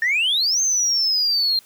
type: exponential two-way sweep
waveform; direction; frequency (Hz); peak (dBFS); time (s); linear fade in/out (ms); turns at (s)
sine; up then down; 1791 to 6380 to 4157; -15; 0.02-1.59; 2; 0.61
effects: tanh soft clip ceiling -14 dBFS + white hiss -52 dBFS RMS until 1.65 s